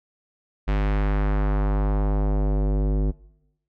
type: tone with low-pass filter sweep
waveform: square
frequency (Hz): 50.5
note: G#1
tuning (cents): -48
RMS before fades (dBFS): -21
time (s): 0.67-3.12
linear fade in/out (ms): 20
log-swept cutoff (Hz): 2600 to 390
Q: 1.1
effects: noise-tail reverb RT60 0.9 s tail -21 dB re dry